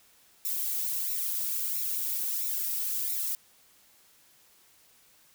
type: noise with flanger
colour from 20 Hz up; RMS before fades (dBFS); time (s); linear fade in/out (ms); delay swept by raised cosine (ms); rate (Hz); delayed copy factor
violet; -31; 0.45-3.35; 0; 0.63 to 2.53; 1.5; -0.8
effects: white hiss -61 dBFS RMS until 5.34 s